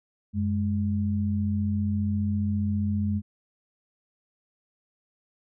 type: tone pair together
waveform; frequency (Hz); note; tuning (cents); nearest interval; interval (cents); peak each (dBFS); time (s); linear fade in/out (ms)
sine; 92.87 / 207.7; F#2 / G#3; +7 / 0; octave + major second; 1393; -26; 0.33-3.22; 50
effects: none